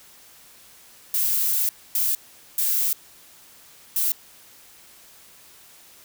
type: noise bursts at uneven times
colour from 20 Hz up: violet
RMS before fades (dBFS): -22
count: 4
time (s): 1.14-1.69 / 1.95-2.15 / 2.58-2.93 / 3.96-4.12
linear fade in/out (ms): 2
effects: white hiss -50 dBFS RMS until 6.04 s